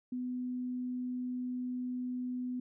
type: tone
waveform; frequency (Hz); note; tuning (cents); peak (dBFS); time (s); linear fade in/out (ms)
sine; 250; B3; +21; -34; 0.12-2.6; 5
effects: none